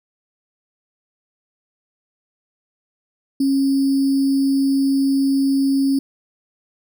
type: tone with sample-and-hold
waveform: sine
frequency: 273.1 Hz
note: C#4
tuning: 26 cents flat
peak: -14 dBFS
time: 3.4-5.99 s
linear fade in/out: 5 ms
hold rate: 4900 Hz
effects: none